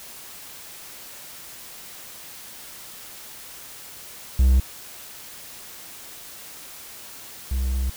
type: tone pair in turn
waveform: triangle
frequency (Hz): 64.4 / 64.4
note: C2 / C2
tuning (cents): -27 / -27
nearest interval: unison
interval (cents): 0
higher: neither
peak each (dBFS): -11 / -19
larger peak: first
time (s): 4.39-4.6 / 7.51-7.9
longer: second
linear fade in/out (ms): 5
effects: white hiss -41 dBFS RMS until 7.96 s